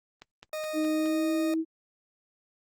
click train, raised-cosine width 0.2 ms, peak -27 dBFS, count 5, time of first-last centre 0.22-1.059 s, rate 4.77 Hz
40% pulse tone, 619 Hz, D#5, 9 cents flat, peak -31 dBFS, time 0.53-1.54 s, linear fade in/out 2 ms
sine tone with pitch glide, 311.1 to 322.3 Hz, D#4 to E4, 0 to -39 cents, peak -25 dBFS, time 0.73-1.65 s, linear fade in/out 50 ms, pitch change +61 cents, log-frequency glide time 0.91-1.32 s
effects Opus 32 kbps

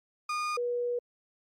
35% pulse / sine tone pair in turn, 1221 / 484.3 Hz, D#6 / B4, -33 / -34 cents, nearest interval octave + major third, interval 1601 cents, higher first, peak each -28 dBFS, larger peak neither, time 0.29-0.57 / 0.57-0.99 s, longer second, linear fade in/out 5 ms, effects low-pass 7000 Hz 12 dB/octave + Opus 48 kbps

